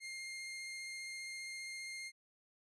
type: tone with vibrato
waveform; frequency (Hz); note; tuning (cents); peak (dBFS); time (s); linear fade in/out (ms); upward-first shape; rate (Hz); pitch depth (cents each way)
sawtooth; 2120; C7; +22; -40; 0-2.12; 50; triangle; 15; 10
effects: resampled to 24000 Hz